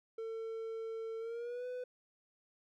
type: tone with pitch glide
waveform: triangle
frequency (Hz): 450 to 499.3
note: A4 to B4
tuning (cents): +39 to +19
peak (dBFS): -37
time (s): 0.18-1.84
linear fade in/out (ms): 5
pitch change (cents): +180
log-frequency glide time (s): 1.19-1.66
effects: none